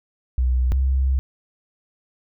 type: tone pair in turn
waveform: sine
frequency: 62.8 / 66.15 Hz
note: B1 / C2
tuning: +30 / +20 cents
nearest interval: minor second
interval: 90 cents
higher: second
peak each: -16 dBFS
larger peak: neither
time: 0.38-0.72 / 0.72-1.19 s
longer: second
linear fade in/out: 0 ms
effects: none